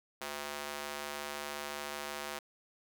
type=tone with high-pass filter; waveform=square; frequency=72.8 Hz; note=D2; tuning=15 cents flat; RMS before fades=-41 dBFS; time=0.21-2.39 s; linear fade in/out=5 ms; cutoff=630 Hz; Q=0.6; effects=none